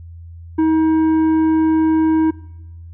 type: tone with tanh clipping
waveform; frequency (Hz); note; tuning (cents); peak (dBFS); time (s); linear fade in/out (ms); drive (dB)
sine; 317.6; D#4; +36; -13; 0.58-2.31; 10; 8
effects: noise-tail reverb RT60 1.0 s tail -21 dB re dry + added 84 Hz sine -33 dBFS peak until 2.93 s